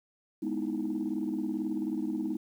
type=chord; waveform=sine; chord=E major seventh; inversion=first; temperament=equal; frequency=207.7 / 246.9 / 311.1 / 329.6 Hz; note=G#3 / B3 / D#4 / E4; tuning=0 / 0 / 0 / 0 cents; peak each=-35 / -35 / -32 / -37 dBFS; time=0.42-2.37 s; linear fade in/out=10 ms; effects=tanh soft clip ceiling -23 dBFS + 10-bit